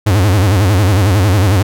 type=tone with vibrato; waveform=45% pulse; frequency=98 Hz; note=G2; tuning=in tune; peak=-8 dBFS; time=0.06-1.63 s; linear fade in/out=10 ms; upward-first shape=sine; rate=11 Hz; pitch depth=180 cents each way; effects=none